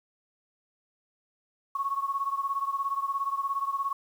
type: beating tone pair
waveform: sine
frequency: 1100 / 1117 Hz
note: C#6 / C#6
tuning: -14 / +13 cents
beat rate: 17 Hz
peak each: -29 / -32 dBFS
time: 1.75-3.93 s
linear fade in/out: 5 ms
effects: 9-bit